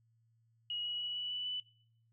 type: tone with pitch steps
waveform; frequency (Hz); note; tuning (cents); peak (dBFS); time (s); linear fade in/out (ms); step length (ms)
sine; 2900 / 2917 / 2934 / 2951 / 2968 / 2985; F#7 / F#7 / F#7 / F#7 / F#7 / F#7; -35 / -25 / -15 / -5 / +5 / +15; -36; 0.7-1.6; 2; 150
effects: noise-tail reverb RT60 0.6 s tail -21 dB re dry + added 114 Hz sine -69 dBFS peak until 2.12 s